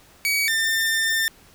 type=tone pair in turn; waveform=sawtooth; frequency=2265 / 1797.7 Hz; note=C#7 / A6; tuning=+37 / +37 cents; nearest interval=major third; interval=400 cents; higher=first; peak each=-16 dBFS; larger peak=neither; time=0.25-0.48 / 0.48-1.28 s; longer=second; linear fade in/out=0 ms; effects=pink hiss -52 dBFS RMS until 1.54 s